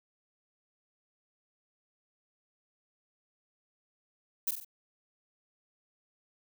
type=noise with echo; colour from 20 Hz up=violet; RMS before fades=-30 dBFS; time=4.47-4.51 s; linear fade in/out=5 ms; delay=46 ms; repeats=3; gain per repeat=-6 dB; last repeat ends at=4.648 s; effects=none